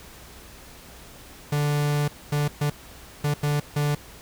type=tone bursts at uneven times; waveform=45% pulse; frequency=146.6 Hz; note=D3; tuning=3 cents flat; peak=-21 dBFS; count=6; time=1.52-2.08 / 2.32-2.48 / 2.61-2.7 / 3.24-3.34 / 3.43-3.6 / 3.76-3.95 s; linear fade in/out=5 ms; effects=added 60 Hz sine -52 dBFS peak until 4.21 s + pink hiss -46 dBFS RMS until 4.21 s